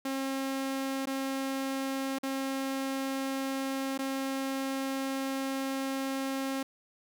sawtooth tone with dropouts, 269.1 Hz, C4, 49 cents sharp, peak -27 dBFS, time 0.05-6.63 s, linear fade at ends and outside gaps 5 ms, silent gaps 1.057-1.07 / 2.186-2.232 / 3.978-3.989 s, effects none

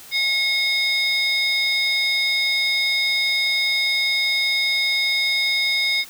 sine tone cluster, 2170 / 3695 / 5020 Hz, C#7 / A#7 / D#8, -37 / -16 / +15 cents, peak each -19 / -21 / -23 dBFS, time 0.11-6.05 s, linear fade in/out 50 ms, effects tanh soft clip ceiling -13 dBFS + white hiss -42 dBFS RMS until 6.09 s

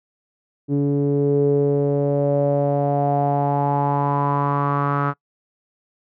sawtooth tone with low-pass filter sweep, 142.4 Hz, C#3, 47 cents sharp, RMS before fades -19 dBFS, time 0.68-5.14 s, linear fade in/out 50 ms, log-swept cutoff 340 to 1300 Hz, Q 6, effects noise-tail reverb RT60 0.1 s tail -24 dB re dry

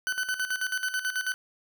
40% pulse tone with tremolo, 1509 Hz, F#6, 34 cents sharp, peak -25 dBFS, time 0.07-1.34 s, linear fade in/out 0 ms, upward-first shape square, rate 9.2 Hz, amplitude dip 70%, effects none

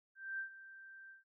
sine tone with ADSR envelope, 1568 Hz, G6, in tune, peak -37 dBFS, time 0.15-1.24 s, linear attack 240 ms, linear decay 100 ms, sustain -15 dB, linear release 140 ms, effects none

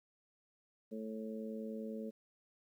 harmonic tone, 110 Hz, A2, in tune, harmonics 2 / 3 / 4 / 5, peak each -42 / -53 / -46 / -49 dBFS, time 0.91-2.11 s, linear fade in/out 20 ms, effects 12-bit

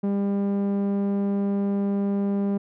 sawtooth tone with low-pass filter, 199.8 Hz, G3, 33 cents sharp, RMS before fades -24 dBFS, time 0.03-2.58 s, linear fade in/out 10 ms, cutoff 510 Hz, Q 0.51, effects none

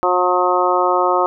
harmonic tone, 180 Hz, F#3, 47 cents flat, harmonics 2 / 3 / 4 / 5 / 6 / 7, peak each -20 / -20 / -20 / -20 / -20 / -20 dBFS, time 0.03-1.26 s, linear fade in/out 0 ms, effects none

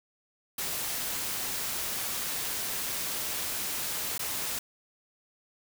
white noise with dropouts, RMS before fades -33 dBFS, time 0.58-4.59 s, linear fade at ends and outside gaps 5 ms, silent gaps 4.18-4.192 s, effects none

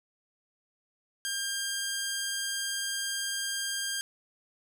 10% pulse tone, 1602 Hz, G6, 37 cents sharp, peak -22 dBFS, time 1.25-4.01 s, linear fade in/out 0 ms, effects none

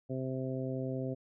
harmonic tone, 130.81 Hz, C3, in tune, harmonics 1 / 2 / 3 / 4 / 5, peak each -37 / -38 / -41 / -41 / -45 dBFS, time 0.09-1.15 s, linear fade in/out 20 ms, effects none

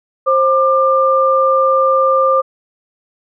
sine tone pair together, 530 / 1193.3 Hz, C5 / D6, +22 / +27 cents, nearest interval octave + major second, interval 1405 cents, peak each -12 dBFS, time 0.26-2.42 s, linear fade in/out 20 ms, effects none

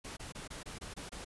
pink noise bursts, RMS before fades -45 dBFS, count 8, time 0.04-1.248 s, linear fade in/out 10 ms, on 130 ms, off 24 ms, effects resampled to 24000 Hz

